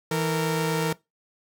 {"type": "tone pair together", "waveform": "sawtooth", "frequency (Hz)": [162.78, 460.4], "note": ["E3", "A#4"], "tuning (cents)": [-21, -22], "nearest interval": "octave + tritone", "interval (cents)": 1799, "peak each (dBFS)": -22, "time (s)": [0.11, 0.93], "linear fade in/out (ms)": 5, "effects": ["noise-tail reverb RT60 0.2 s tail -20 dB re dry"]}